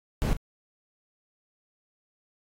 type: noise with echo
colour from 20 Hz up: brown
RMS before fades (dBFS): -24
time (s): 0.22-0.33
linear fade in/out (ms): 0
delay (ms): 37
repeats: 1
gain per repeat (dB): -12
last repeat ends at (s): 0.367
effects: AAC 48 kbps